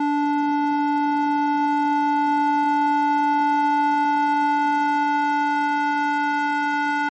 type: tone with band-pass filter sweep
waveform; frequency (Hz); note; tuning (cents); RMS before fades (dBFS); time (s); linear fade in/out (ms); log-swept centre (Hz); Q
square; 291.3; D4; -14; -20; 0-7.09; 5; 640 to 1200; 2.3
effects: MP3 32 kbps